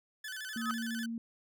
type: tone with vibrato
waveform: sawtooth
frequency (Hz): 1620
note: G#6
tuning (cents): -43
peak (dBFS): -36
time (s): 0.24-1.06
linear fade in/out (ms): 5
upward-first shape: square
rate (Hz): 12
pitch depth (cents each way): 110
type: tone with exponential growth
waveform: sine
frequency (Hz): 1273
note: D#6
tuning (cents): +39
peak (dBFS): -28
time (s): 0.5-0.71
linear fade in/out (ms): 0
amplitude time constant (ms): 45
type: tone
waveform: sine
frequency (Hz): 230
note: A#3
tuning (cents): -23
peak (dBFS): -35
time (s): 0.56-1.18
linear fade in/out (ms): 2
effects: none